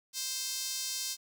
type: tone with high-pass filter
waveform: sawtooth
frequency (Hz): 523.3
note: C5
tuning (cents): 0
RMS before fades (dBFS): -36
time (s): 0.13-1.17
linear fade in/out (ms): 50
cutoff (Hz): 5100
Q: 1.7
effects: 10-bit